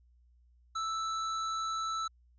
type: tone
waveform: square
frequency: 1318.5 Hz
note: E6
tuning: in tune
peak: -33 dBFS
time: 0.75-2.08 s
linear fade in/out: 10 ms
effects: added 60 Hz sine -61 dBFS peak until 2.38 s + resampled to 16000 Hz